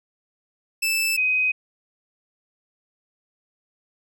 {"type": "tone pair in turn", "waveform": ["sawtooth", "sine"], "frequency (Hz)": [2637, 2514], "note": ["E7", "D#7"], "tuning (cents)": [0, 17], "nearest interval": "minor second", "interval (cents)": 83, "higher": "first", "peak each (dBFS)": [-17, -18], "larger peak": "first", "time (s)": [[0.82, 1.17], [1.17, 1.52]], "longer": "neither", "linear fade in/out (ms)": 10, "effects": []}